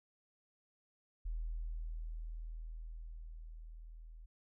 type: tone with level ramp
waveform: sine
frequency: 40.34 Hz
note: E1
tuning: 37 cents flat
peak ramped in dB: -36 to -50 dBFS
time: 1.25-4.26 s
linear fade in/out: 10 ms
effects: none